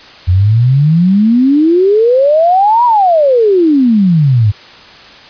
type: exponential two-way sweep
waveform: sine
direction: up then down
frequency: 86.4 to 987.8 to 99 Hz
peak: -5 dBFS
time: 0.27-4.52 s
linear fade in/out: 20 ms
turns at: 2.85 s
effects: white hiss -35 dBFS RMS until 5.29 s + resampled to 11025 Hz